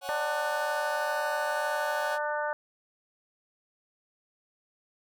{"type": "chord", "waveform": "sawtooth", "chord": "C# suspended fourth", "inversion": "none", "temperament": "just", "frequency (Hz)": [554.4, 739.2, 831.5], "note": ["C#5", "F#5", "G#5"], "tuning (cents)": [0, -2, 2], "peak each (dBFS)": [-35, -34, -37], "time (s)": [0.01, 2.19], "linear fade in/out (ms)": 50}
{"type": "harmonic tone", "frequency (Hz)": 298.2, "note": "D4", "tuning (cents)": 27, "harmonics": [2, 3, 4, 5, 6], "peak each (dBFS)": [-32, -33, -38, -34, -42], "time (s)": [0.09, 2.53], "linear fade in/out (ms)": 0}
{"effects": []}